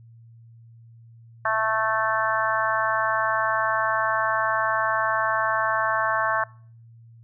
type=harmonic tone; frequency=220 Hz; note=A3; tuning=in tune; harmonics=3 / 4 / 5 / 6 / 7 / 8; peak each=-27 / -29 / -25 / -31 / -27 / -29 dBFS; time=1.45-6.44 s; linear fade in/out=5 ms; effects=noise-tail reverb RT60 0.5 s tail -25 dB re dry + added 115 Hz sine -46 dBFS peak until 7.23 s